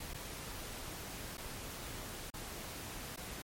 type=noise with dropouts; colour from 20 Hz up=pink; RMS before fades=-45 dBFS; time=0-3.42 s; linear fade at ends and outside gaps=5 ms; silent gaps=0.136-0.143 / 1.372-1.379 / 2.303-2.338 / 3.162-3.173 s; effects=MP3 64 kbps